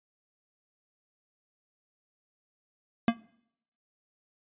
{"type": "tone with exponential decay", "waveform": "square", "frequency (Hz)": 231.4, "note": "A#3", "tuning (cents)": -13, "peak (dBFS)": -17, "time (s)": [3.08, 3.17], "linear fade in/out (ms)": 2, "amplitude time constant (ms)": 18, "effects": ["noise-tail reverb RT60 0.7 s tail -22 dB re dry", "resampled to 8000 Hz"]}